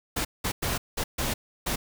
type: noise bursts at uneven times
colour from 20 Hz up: pink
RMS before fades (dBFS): -28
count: 6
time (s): 0.16-0.25 / 0.44-0.52 / 0.62-0.78 / 0.97-1.04 / 1.18-1.34 / 1.66-1.76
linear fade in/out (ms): 10
effects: none